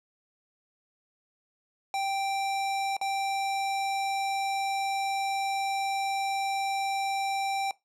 square tone with dropouts, 784 Hz, G5, in tune, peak -28 dBFS, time 1.94-7.71 s, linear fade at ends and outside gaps 1 ms, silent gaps 2.967-3.013 s, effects noise-tail reverb RT60 0.2 s tail -20 dB re dry + low-pass 9000 Hz 12 dB/octave

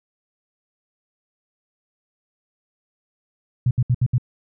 sine tone bursts, 123.47 Hz, B2, in tune, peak -14 dBFS, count 5, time 3.66-4.182 s, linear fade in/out 5 ms, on 50 ms, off 68 ms, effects none

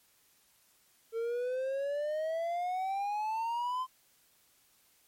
triangle exponential sweep, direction up, 448.8 to 1040 Hz, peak -29 dBFS, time 1.12-3.87 s, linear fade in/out 50 ms, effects white hiss -67 dBFS RMS until 5.07 s + MP3 64 kbps

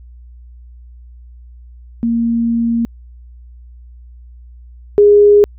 sine tone pair in turn, 232.2 / 411.7 Hz, A#3 / G#4, -7 / -15 cents, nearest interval minor seventh, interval 992 cents, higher second, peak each -12 / -4 dBFS, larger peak second, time 2.03-2.85 / 4.98-5.44 s, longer first, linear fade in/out 0 ms, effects added 60 Hz sine -35 dBFS peak until 5.58 s

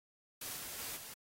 white noise with level steps, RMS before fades -43 / -45 / -43 / -49 dBFS, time 0.41-1.14 s, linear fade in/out 5 ms, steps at 0.56 / 0.78 / 0.96 s, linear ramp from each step 10 ms, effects AAC 48 kbps

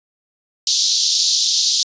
pink band-pass noise, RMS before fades -17 dBFS, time 0.67-1.83 s, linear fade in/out 2 ms, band 3700 to 6500 Hz, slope 48 dB/octave, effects resampled to 16000 Hz

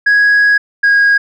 sine tone pair in turn, 1661 / 1640 Hz, G#6 / G#6, 0 / -22 cents, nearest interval unison, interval 22 cents, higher first, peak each -4 dBFS, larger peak neither, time 0.06-0.58 / 0.83-1.18 s, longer first, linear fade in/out 10 ms, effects tanh soft clip ceiling -5 dBFS

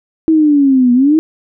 sine linear two-way sweep, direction down then up, 324.2 to 240 to 324.2 Hz, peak -6 dBFS, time 0.28-1.19 s, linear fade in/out 0 ms, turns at 0.93 s, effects none

